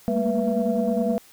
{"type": "tone cluster", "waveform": "sine", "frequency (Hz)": [202.1, 224.5, 234.3, 488.1, 669], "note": ["G#3", "A3", "A#3", "B4", "E5"], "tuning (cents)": [-47, 35, 9, -20, 25], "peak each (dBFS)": -26, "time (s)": [0.08, 1.18], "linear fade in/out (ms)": 0, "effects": ["tanh soft clip ceiling -11 dBFS", "white hiss -52 dBFS RMS until 1.32 s"]}